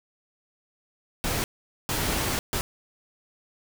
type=noise bursts at uneven times; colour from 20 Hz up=pink; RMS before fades=-27 dBFS; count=3; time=1.24-1.44 / 1.89-2.39 / 2.53-2.61 s; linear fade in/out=0 ms; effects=none